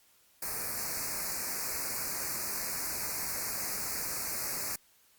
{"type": "band-stop noise", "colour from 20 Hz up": "white", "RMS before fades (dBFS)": -35, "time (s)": [0.42, 4.76], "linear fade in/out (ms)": 5, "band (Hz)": [2500, 4300], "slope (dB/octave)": 96, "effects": ["white hiss -65 dBFS RMS until 5.18 s", "Opus 48 kbps"]}